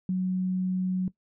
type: tone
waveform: sine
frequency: 185 Hz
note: F#3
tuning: in tune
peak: -24 dBFS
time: 0.09-1.08 s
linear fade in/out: 2 ms
effects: noise-tail reverb RT60 0.1 s tail -18 dB re dry